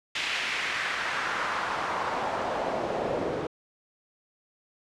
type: noise with band-pass filter sweep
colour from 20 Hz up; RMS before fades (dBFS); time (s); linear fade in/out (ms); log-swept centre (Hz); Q
pink; -30; 0.15-3.47; 5; 2700 to 430; 1.7
effects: low-pass 8000 Hz 12 dB/octave